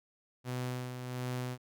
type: tone with tremolo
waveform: sawtooth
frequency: 125.6 Hz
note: B2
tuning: 30 cents sharp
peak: -30 dBFS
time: 0.44-1.58 s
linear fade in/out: 50 ms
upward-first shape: sine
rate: 1.4 Hz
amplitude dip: 50%
effects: none